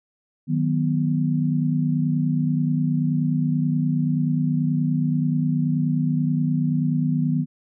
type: chord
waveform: sine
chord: B major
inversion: first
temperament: equal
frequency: 155.56 / 185 / 246.9 Hz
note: D#3 / F#3 / B3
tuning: 0 / 0 / 0 cents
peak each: -21 / -27 / -23 dBFS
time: 0.47-7.46 s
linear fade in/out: 50 ms
effects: none